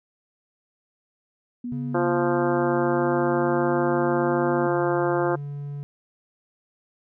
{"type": "tone with vibrato", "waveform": "sine", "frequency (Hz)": 242.7, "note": "B3", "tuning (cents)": -30, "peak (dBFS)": -28, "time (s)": [1.64, 4.67], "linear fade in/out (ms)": 5, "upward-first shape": "sine", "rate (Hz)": 1.5, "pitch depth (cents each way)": 14}
{"type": "tone with pitch glide", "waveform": "triangle", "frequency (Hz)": [139.3, 143.3], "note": ["C#3", "D3"], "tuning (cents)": [9, -42], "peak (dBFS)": -28, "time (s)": [1.72, 5.83], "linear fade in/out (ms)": 0, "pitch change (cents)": 49, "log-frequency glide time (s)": [2.86, 3.64]}
{"type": "harmonic tone", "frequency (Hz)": 174.61, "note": "F3", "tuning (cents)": 0, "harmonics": [2, 3, 4, 5, 6, 7, 8, 9], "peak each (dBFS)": [-23, -27, -29, -31, -33, -34, -35, -36], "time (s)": [1.94, 5.36], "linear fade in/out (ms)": 10}
{"effects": []}